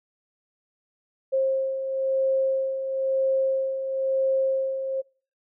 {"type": "beating tone pair", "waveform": "sine", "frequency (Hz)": [532, 533], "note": ["C5", "C5"], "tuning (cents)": [29, 32], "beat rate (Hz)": 1, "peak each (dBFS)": [-30, -22], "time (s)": [1.32, 5.02], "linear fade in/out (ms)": 20, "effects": ["noise-tail reverb RT60 0.4 s tail -25 dB re dry"]}